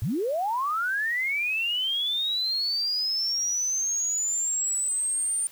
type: linear sweep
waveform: sine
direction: up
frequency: 87.31 to 9040 Hz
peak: -24 dBFS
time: 0.02-5.47 s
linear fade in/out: 0 ms
effects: white hiss -51 dBFS RMS until 5.51 s